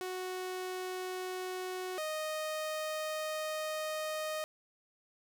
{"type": "tone pair in turn", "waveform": "sawtooth", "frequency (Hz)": [369.1, 620.7], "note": ["F#4", "D#5"], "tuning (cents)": [-4, -4], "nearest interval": "major sixth", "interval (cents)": 900, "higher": "second", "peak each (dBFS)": [-33, -31], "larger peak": "second", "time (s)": [[0.01, 1.98], [1.98, 4.44]], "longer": "second", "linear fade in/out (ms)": 0, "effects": []}